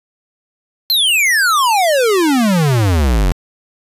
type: exponential sweep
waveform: square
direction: down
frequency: 4258 to 41.47 Hz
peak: -11 dBFS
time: 0.9-3.32 s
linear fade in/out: 0 ms
effects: resampled to 32000 Hz